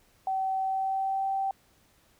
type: tone with pitch glide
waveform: sine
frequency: 765 to 776.6 Hz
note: G5 to G5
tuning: -42 to -16 cents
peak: -26 dBFS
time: 0.27-1.51 s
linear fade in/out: 2 ms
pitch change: +26 cents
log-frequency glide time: 0.58-1.28 s
effects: pink hiss -64 dBFS RMS until 2.19 s